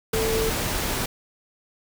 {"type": "tone in noise", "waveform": "sine", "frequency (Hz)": 444.9, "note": "A4", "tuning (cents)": 19, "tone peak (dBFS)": -23, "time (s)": [0.13, 0.5], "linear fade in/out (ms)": 5, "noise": "pink", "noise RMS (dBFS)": -26, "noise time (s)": [0.13, 1.06], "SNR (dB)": 0, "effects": []}